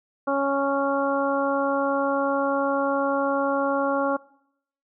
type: harmonic tone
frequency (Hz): 277.2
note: C#4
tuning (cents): 0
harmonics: 1 / 2 / 3 / 4 / 5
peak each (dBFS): -27 / -24 / -29 / -28 / -30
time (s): 0.27-4.17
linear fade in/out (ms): 10
effects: noise-tail reverb RT60 0.7 s tail -21 dB re dry